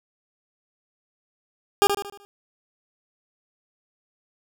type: tone with echo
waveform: 20% pulse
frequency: 404 Hz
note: G#4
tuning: 48 cents flat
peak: -9 dBFS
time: 1.82-1.87 s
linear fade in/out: 0 ms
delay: 76 ms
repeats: 5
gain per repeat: -7 dB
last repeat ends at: 2.25 s
effects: none